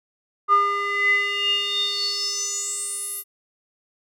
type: tone with band-pass filter sweep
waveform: square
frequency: 404 Hz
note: G#4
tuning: 48 cents flat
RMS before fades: -23 dBFS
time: 0.48-3.24 s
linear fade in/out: 50 ms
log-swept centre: 1200 to 12000 Hz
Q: 9.1
effects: none